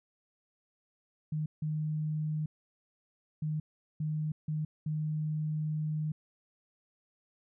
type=tone bursts at uneven times; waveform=sine; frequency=153.8 Hz; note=D#3; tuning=20 cents flat; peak=-30 dBFS; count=6; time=1.32-1.46 / 1.62-2.46 / 3.42-3.6 / 4-4.32 / 4.48-4.65 / 4.86-6.12 s; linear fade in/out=5 ms; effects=none

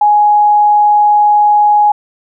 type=tone; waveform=sine; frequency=834 Hz; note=G#5; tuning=7 cents sharp; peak=-5 dBFS; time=0.01-1.92 s; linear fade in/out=5 ms; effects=none

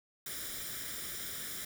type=noise with comb filter; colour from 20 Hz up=white; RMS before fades=-41 dBFS; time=0.26-1.65 s; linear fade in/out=5 ms; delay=0.56 ms; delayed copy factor=+0.7; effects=none

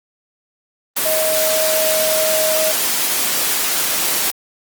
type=tone in noise; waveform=sine; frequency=629 Hz; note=D#5; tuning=19 cents sharp; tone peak=-17 dBFS; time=1.05-2.72 s; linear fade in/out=10 ms; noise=white; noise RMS=-18 dBFS; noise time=0.96-4.31 s; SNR=-2 dB; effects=high-pass 200 Hz 12 dB/octave + Opus 24 kbps

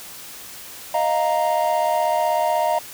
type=chord; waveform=triangle; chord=Eb suspended second; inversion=none; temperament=equal; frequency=622.3 / 698.5 / 932.3 Hz; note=Eb5 / F5 / Bb5; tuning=0 / 0 / 0 cents; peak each=-20 dBFS; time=0.94-2.79 s; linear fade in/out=5 ms; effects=white hiss -38 dBFS RMS until 2.93 s

